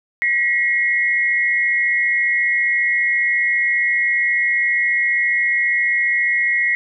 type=tone pair together; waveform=sine; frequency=1916.3 / 2151 Hz; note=A#6 / C7; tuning=+47 / +47 cents; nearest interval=major second; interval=200 cents; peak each=-17 / -18 dBFS; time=0.22-6.75 s; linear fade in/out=0 ms; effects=none